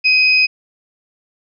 sine tone pair together, 2512 / 5028 Hz, D#7 / D#8, +16 / +17 cents, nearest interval octave, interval 1201 cents, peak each -10 / -17 dBFS, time 0.04-0.47 s, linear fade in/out 20 ms, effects none

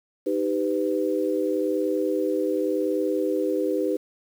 sine chord, Eb augmented, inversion none, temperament equal with one note detuned, 311.1 / 392 / 501.9 Hz, Eb4 / G4 / B4, 0 / 0 / +28 cents, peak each -26 dBFS, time 0.26-3.97 s, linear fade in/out 10 ms, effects 8-bit

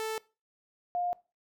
sawtooth / sine tone pair in turn, 440 / 708 Hz, A4 / F5, 0 / +23 cents, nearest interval minor sixth, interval 823 cents, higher second, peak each -28 dBFS, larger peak neither, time 0-0.18 / 0.95-1.13 s, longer neither, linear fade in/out 0 ms, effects noise-tail reverb RT60 0.3 s tail -21 dB re dry

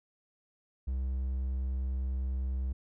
triangle tone, 65 Hz, C2, 11 cents flat, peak -28 dBFS, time 0.87-2.73 s, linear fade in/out 10 ms, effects none

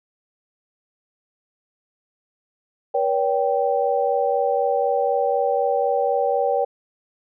sine tone cluster, 481 / 565 / 782 Hz, B4 / C#5 / G5, -46 / +33 / -4 cents, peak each -22 dBFS, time 2.94-6.65 s, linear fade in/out 10 ms, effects none

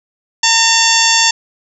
harmonic tone with a mistuned harmonic, 911 Hz, A#5, 40 cents flat, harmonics 1 / 2 / 3 / 4 / 5 / 6 / 7 / 8, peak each -17 / -17 / -17 / -17 / -17 / -17 / -17 / -17 dBFS, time 0.43-1.31 s, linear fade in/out 5 ms, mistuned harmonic 4, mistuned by -81 cents, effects none

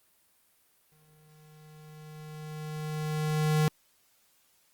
square tone with exponential growth, 153.7 Hz, D#3, 21 cents flat, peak -22 dBFS, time 0.92-3.68 s, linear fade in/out 0 ms, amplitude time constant 600 ms, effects white hiss -67 dBFS RMS until 4.73 s + Opus 32 kbps

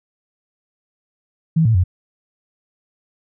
sine tone with pitch steps, 161.6 / 112.7 / 90.7 Hz, E3 / A2 / F#2, -34 / +42 / -34 cents, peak -11 dBFS, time 1.56-1.839 s, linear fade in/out 10 ms, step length 93 ms, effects none

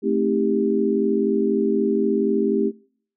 sine chord, A half-diminished seventh, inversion none, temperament just, 220 / 264 / 316.8 / 396 Hz, A3 / C4 / Eb4 / G4, 0 / +16 / +31 / +18 cents, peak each -23 / -25 / -25 / -21 dBFS, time 0.02-2.72 s, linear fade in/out 50 ms, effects noise-tail reverb RT60 0.6 s tail -26 dB re dry

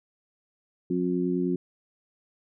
harmonic tone, 89.7 Hz, F2, 47 cents sharp, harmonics 2 / 3 / 4, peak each -28 / -28 / -28 dBFS, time 0.9-1.56 s, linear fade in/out 5 ms, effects none

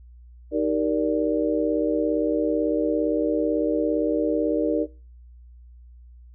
sine chord, Eb major seventh, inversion none, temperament just, 311.1 / 388.9 / 466.7 / 583.4 Hz, Eb4 / G4 / Bb4 / D5, 0 / -14 / +2 / -12 cents, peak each -24 / -29 / -25 / -26 dBFS, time 0.51-4.87 s, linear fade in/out 50 ms, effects noise-tail reverb RT60 0.4 s tail -24 dB re dry + added 60 Hz sine -44 dBFS peak until 6.34 s

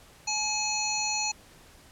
harmonic tone, 850 Hz, G#5, 40 cents sharp, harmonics 1 / 3 / 5 / 7 / 8, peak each -33 / -33 / -33 / -33 / -33 dBFS, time 0.27-1.32 s, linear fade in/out 10 ms, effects pink hiss -54 dBFS RMS until 1.91 s + low-pass 12000 Hz 12 dB/octave

